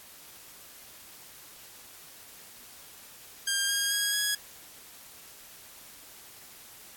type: tone with pitch steps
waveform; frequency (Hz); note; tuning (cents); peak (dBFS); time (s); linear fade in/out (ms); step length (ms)
10% pulse; 1604 / 1624.5 / 1645.3 / 1666.3; G6 / G#6 / G#6 / G#6; +39 / -39 / -17 / +5; -17; 3.47-4.35; 5; 220
effects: white hiss -50 dBFS RMS until 6.96 s + AAC 64 kbps